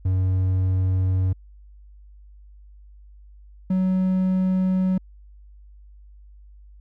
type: tone pair in turn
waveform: triangle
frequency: 93.3 / 186.49 Hz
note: F#2 / F#3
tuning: +15 / +14 cents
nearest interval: octave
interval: 1199 cents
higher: second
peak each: -16 dBFS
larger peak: neither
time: 0.05-1.33 / 3.7-4.98 s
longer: neither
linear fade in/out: 5 ms
effects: added 50 Hz sine -44 dBFS peak until 6.8 s